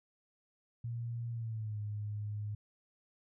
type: tone with pitch glide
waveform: sine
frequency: 117.5 to 104.68 Hz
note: A#2 to G#2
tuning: +14 to +14 cents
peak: -36 dBFS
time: 0.84-2.55 s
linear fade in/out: 5 ms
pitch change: -200 cents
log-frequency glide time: 1.31-1.79 s
effects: none